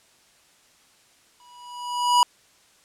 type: tone with exponential growth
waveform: square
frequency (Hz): 975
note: B5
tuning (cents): -23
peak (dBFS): -13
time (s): 1.4-2.23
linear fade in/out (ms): 1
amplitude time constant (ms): 180
effects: white hiss -58 dBFS RMS until 2.84 s + low-pass 9000 Hz 12 dB/octave